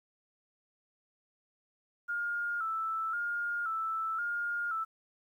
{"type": "tone with vibrato", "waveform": "sine", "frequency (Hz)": 1367, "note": "F6", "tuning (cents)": -37, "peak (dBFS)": -31, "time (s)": [2.08, 4.85], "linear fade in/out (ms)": 20, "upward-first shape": "square", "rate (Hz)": 0.95, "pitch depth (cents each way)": 61, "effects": ["11-bit"]}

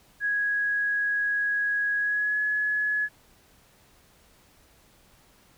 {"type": "tone with pitch glide", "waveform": "sine", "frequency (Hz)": [1661, 1695.9], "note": ["G#6", "G#6"], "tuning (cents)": [0, 36], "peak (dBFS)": -23, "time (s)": [0.2, 3.09], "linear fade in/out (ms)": 50, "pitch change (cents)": 36, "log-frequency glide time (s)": [1.98, 2.39], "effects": ["pink hiss -59 dBFS RMS until 5.57 s"]}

